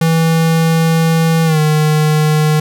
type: tone with pitch glide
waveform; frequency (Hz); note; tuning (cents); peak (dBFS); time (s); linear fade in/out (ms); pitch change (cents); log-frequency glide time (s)
square; 163.3 to 153.25; E3 to D#3; -16 to -26; -10; 0.01-2.6; 5; -110; 1.45-1.59
effects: none